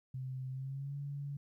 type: tone with pitch glide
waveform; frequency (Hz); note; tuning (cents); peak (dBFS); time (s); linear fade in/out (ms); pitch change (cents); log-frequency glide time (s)
sine; 130.2 to 141.98; C3 to C#3; -8 to +42; -38; 0.14-1.37; 5; +150; 0.5-0.96
effects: 13-bit